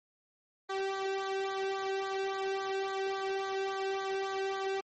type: tone with flanger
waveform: sawtooth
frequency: 387.6 Hz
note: G4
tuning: 20 cents flat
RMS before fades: -34 dBFS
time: 0.69-4.81 s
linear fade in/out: 10 ms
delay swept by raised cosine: 0.36 to 0.98 ms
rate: 3.6 Hz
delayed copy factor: -0.85
effects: low-pass 5000 Hz 12 dB/octave + MP3 32 kbps